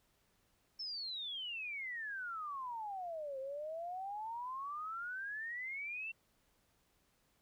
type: exponential two-way sweep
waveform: sine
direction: down then up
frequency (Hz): 5370 to 523.3 to 2724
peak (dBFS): -40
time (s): 0.79-6.12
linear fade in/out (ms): 10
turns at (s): 3.39
effects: pink hiss -75 dBFS RMS until 7.41 s